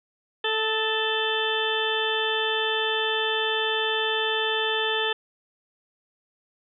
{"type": "harmonic tone with a mistuned harmonic", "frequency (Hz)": 440, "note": "A4", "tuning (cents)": 0, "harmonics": [1, 2, 3, 4, 6, 7, 8], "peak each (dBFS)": [-28, -31, -35, -29, -33, -30, -30], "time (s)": [0.44, 5.13], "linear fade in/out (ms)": 5, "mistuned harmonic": 3, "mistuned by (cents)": -28, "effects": []}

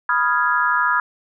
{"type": "chord", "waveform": "sine", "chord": "F half-diminished seventh", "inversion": "second", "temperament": "equal", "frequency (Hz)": [987.8, 1244.5, 1396.9, 1661.2], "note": ["Cb6", "Eb6", "F6", "Ab6"], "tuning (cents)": [0, 0, 0, 0], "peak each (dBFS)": -21, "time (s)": [0.09, 1], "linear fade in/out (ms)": 2, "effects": []}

